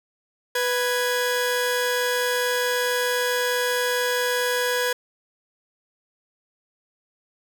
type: tone pair together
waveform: sawtooth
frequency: 493.9 / 1661.2 Hz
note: B4 / G#6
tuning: 0 / 0 cents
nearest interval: octave + major sixth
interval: 2100 cents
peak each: -19 / -22 dBFS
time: 0.55-4.93 s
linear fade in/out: 5 ms
effects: none